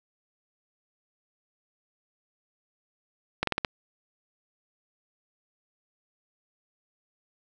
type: slowing click train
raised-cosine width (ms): 0.3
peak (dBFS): -9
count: 5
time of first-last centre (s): 3.43-3.648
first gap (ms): 43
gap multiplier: 1.16
effects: none